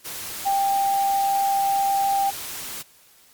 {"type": "tone in noise", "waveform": "sine", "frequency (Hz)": 790, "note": "G5", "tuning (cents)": 13, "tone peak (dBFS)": -18, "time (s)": [0.45, 2.31], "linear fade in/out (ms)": 20, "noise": "white", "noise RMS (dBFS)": -33, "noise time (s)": [0.04, 2.83], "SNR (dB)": 12, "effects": ["white hiss -54 dBFS RMS until 3.33 s", "MP3 96 kbps"]}